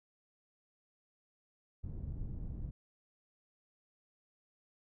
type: low-pass noise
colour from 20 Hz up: pink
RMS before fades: -41 dBFS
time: 1.83-2.71 s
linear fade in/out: 10 ms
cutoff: 150 Hz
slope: 12 dB/octave
effects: none